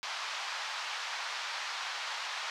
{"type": "band-pass noise", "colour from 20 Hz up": "pink", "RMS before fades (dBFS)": -38, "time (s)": [0.03, 2.5], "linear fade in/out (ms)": 0, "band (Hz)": [850, 5500], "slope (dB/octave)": 24, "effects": []}